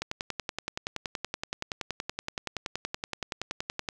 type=click train; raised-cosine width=0.2 ms; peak=-14 dBFS; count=42; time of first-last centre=0.02-3.888 s; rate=10.6 Hz; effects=none